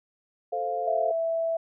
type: chord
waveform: sine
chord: F major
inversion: first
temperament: equal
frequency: 440 / 523.3 / 698.5 Hz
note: A4 / C5 / F5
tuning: 0 / 0 / 0 cents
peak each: -33 / -33 / -28 dBFS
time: 0.52-1.12 s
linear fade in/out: 10 ms
type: tone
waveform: sine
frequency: 659.3 Hz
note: E5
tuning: in tune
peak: -24 dBFS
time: 0.87-1.57 s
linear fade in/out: 5 ms
effects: none